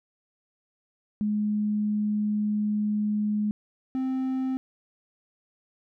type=tone pair in turn; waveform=sine / triangle; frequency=210 / 261.2 Hz; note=G#3 / C4; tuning=+19 / -3 cents; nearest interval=major third; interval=378 cents; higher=second; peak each=-23 dBFS; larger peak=neither; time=1.21-3.51 / 3.95-4.57 s; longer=first; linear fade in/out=0 ms; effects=none